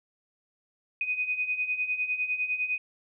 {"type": "beating tone pair", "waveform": "sine", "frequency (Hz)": [2489, 2498.9], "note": ["D#7", "D#7"], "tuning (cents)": [0, 7], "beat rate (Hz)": 9.9, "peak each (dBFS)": [-33, -28], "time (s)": [1.01, 2.78], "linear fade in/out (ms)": 2, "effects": []}